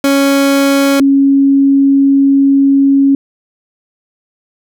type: tone pair in turn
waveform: 30% pulse / sine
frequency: 277.2 / 275.6 Hz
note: C#4 / C#4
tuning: 0 / -10 cents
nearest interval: unison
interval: 10 cents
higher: first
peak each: -5 dBFS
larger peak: neither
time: 0.04-1 / 1-3.15 s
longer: second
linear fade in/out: 2 ms
effects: none